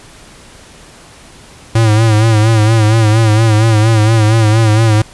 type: tone with vibrato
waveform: square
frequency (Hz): 110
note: A2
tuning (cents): 0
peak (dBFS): -7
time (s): 1.75-5.02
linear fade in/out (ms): 5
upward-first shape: sine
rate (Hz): 4.3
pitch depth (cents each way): 69
effects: pink hiss -38 dBFS RMS until 5.13 s + resampled to 24000 Hz